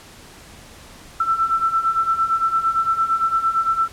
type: beating tone pair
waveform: sine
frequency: 1328 / 1336.8 Hz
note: E6 / E6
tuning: +12 / +24 cents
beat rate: 8.8 Hz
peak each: -22 / -18 dBFS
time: 1.2-3.88 s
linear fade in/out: 5 ms
effects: pink hiss -43 dBFS RMS until 3.92 s + low-pass 11000 Hz 12 dB/octave